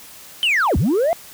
sine linear two-way sweep, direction down then up, 3126 to 56.8 to 707 Hz, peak -12 dBFS, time 0.43-1.13 s, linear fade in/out 0 ms, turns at 0.77 s, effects tanh soft clip ceiling -13 dBFS + white hiss -41 dBFS RMS until 1.33 s

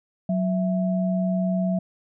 sine tone pair together, 185.01 / 659.3 Hz, F#3 / E5, 0 / 0 cents, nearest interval octave + minor seventh, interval 2200 cents, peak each -21 / -28 dBFS, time 0.29-1.79 s, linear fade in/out 5 ms, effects none

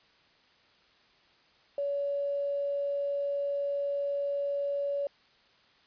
triangle tone with tanh clipping, 566 Hz, C#5, 36 cents sharp, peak -28 dBFS, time 1.78-5.07 s, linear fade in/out 2 ms, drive 3 dB, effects white hiss -63 dBFS RMS until 5.86 s + resampled to 11025 Hz

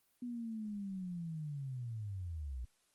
sine linear sweep, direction down, 246.9 to 57.7 Hz, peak -39 dBFS, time 0.22-2.65 s, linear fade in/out 5 ms, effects white hiss -75 dBFS RMS until 2.94 s + Opus 32 kbps

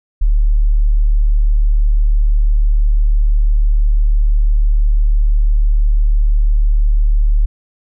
sine tone, 37 Hz, D1, 14 cents sharp, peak -8 dBFS, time 0.21-7.46 s, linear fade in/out 10 ms, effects none

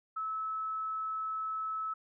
sine tone, 1300 Hz, E6, 24 cents flat, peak -33 dBFS, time 0.16-1.94 s, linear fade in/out 10 ms, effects none

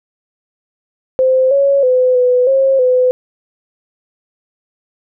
sine tone with pitch steps, 519 / 556 / 507 / 498.2 / 537 / 505 Hz, C5 / C#5 / B4 / B4 / C5 / B4, -14 / +5 / +45 / +15 / +45 / +39 cents, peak -8 dBFS, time 1.19-3.11 s, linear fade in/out 0 ms, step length 320 ms, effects none

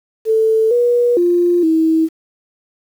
sine tone with pitch steps, 442.2 / 482.3 / 349.8 / 321.4 Hz, A4 / B4 / F4 / E4, +9 / -41 / +3 / -44 cents, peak -10 dBFS, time 0.25-2.09 s, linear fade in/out 50 ms, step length 460 ms, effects 7-bit

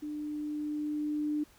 sine tone with level ramp, 299.2 Hz, D4, 32 cents sharp, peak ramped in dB -35 to -28 dBFS, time 0.02-1.44 s, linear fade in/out 10 ms, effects pink hiss -61 dBFS RMS until 1.58 s

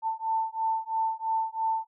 sine beating tone pair, 890 / 893 Hz, A5 / A5, +20 / +25 cents, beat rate 3 Hz, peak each -29 dBFS, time 0.02-1.87 s, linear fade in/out 50 ms, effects none

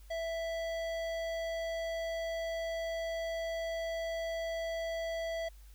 sine tone with hard clipping, 660 Hz, E5, 2 cents sharp, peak -36 dBFS, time 0.1-5.49 s, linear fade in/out 10 ms, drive 14 dB, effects added 50 Hz sine -51 dBFS peak until 5.74 s + white hiss -65 dBFS RMS until 5.74 s

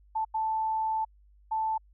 sine tone bursts at uneven times, 880 Hz, A5, in tune, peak -26 dBFS, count 3, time 0.15-0.25 / 0.34-1.05 / 1.51-1.78 s, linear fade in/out 10 ms, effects added 50 Hz sine -56 dBFS peak until 1.93 s

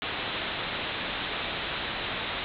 white low-pass noise, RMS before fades -33 dBFS, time 0.02-2.44 s, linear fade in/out 0 ms, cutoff 3900 Hz, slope 96 dB/octave, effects none

